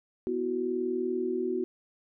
sine chord, B suspended fourth, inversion none, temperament equal, 246.9 / 329.6 / 370 Hz, B3 / E4 / F#4, 0 / 0 / 0 cents, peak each -34 / -35 / -29 dBFS, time 0.27-1.64 s, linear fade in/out 0 ms, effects none

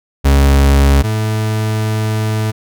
40% pulse tone pair in turn, 69.3 / 108.56 Hz, C#2 / A2, 0 / -23 cents, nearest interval minor sixth, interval 777 cents, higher second, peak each -6 / -13 dBFS, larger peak first, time 0.24-1.03 / 1.03-2.52 s, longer second, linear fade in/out 20 ms, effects none

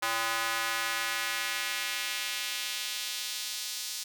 square tone with high-pass filter sweep, 113.6 Hz, A#2, 44 cents flat, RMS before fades -33 dBFS, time 0.02-4.04 s, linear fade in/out 10 ms, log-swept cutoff 1100 to 4900 Hz, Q 1.2, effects none

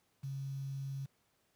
sine tone with quantisation, 136.5 Hz, C#3, 26 cents flat, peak -37 dBFS, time 0.23-1.06 s, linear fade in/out 10 ms, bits 10, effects pink hiss -75 dBFS RMS until 1.55 s + high-pass 80 Hz 12 dB/octave

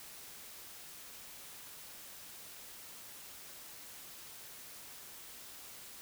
silence, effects white hiss -51 dBFS RMS until 6.01 s

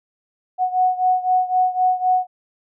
sine beating tone pair, 736 / 739.9 Hz, F#5 / F#5, -9 / 0 cents, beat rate 3.9 Hz, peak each -17 / -20 dBFS, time 0.58-2.27 s, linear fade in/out 50 ms, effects none

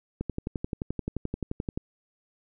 click train, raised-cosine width 3 ms, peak -17 dBFS, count 19, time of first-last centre 0.21-1.775 s, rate 11.5 Hz, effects none

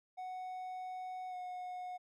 triangle tone with pitch glide, 740 to 727.7 Hz, F#5 to F#5, 0 to -29 cents, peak -39 dBFS, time 0.17-1.98 s, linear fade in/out 20 ms, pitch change -29 cents, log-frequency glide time 1.29-1.35 s, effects none

